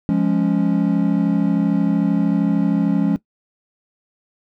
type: chord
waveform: triangle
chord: Db major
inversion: first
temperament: equal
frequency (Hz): 174.61 / 207.7 / 277.2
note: F3 / Ab3 / Db4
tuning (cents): 0 / 0 / 0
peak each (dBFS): -17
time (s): 0.09-3.16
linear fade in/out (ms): 0
effects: noise-tail reverb RT60 0.1 s tail -18 dB re dry